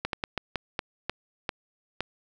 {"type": "slowing click train", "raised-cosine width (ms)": 0.3, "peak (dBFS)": -12, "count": 9, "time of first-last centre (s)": [0.05, 2.006], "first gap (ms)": 82, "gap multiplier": 1.3, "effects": []}